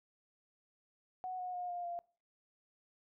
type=tone with pitch steps; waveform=sine; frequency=740 / 728.1 / 716.4 / 705 / 693.6 Hz; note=F#5 / F#5 / F5 / F5 / F5; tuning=0 / -28 / +44 / +16 / -12 cents; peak=-38 dBFS; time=1.24-1.99 s; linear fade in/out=0 ms; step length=150 ms; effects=noise-tail reverb RT60 0.4 s tail -24 dB re dry